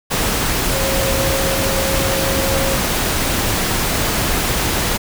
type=tone in noise; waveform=sine; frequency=540 Hz; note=C#5; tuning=45 cents flat; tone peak=-21 dBFS; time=0.71-2.77 s; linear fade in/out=20 ms; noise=pink; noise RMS=-18 dBFS; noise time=0.1-4.98 s; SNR=-6 dB; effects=none